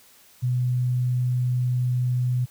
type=tone; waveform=sine; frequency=124.7 Hz; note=B2; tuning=17 cents sharp; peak=-20 dBFS; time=0.42-2.46 s; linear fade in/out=20 ms; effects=white hiss -54 dBFS RMS until 2.5 s